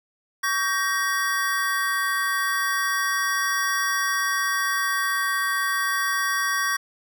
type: chord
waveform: square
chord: G diminished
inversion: second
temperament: just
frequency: 1128.9 / 1568 / 1881.6 Hz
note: Db6 / G6 / Bb6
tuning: +31 / 0 / +16 cents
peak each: -27 dBFS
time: 0.43-6.77 s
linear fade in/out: 10 ms
effects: none